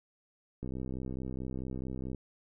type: click train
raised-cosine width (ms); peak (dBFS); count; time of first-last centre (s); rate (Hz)
3; -26; 99; 0.63-2.147; 64.6
effects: none